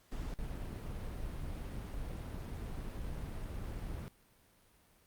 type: noise with dropouts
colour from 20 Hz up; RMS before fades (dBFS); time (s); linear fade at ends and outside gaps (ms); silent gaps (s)
brown; -41; 0.12-4.08; 0; 0.338-0.388
effects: pink hiss -67 dBFS RMS until 5.06 s + Opus 48 kbps